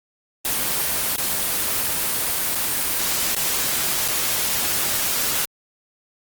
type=noise with dropouts; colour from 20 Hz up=white; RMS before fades=-22 dBFS; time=0.45-5.45 s; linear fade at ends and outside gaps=0 ms; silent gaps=1.161-1.182 / 2.549-2.555 / 3.348-3.365 / 4.079-4.085 s; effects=Opus 24 kbps